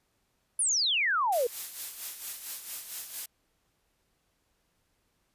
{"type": "exponential sweep", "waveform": "sine", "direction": "down", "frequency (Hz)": [10340, 454], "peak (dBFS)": -24, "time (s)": [0.59, 1.47], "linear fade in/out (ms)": 5}
{"type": "noise with tremolo", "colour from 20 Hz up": "blue", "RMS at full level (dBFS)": -35, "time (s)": [1.32, 3.26], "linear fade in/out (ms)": 5, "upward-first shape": "sine", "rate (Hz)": 4.4, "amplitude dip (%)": 60}
{"effects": ["pink hiss -74 dBFS RMS until 5.34 s", "resampled to 32000 Hz"]}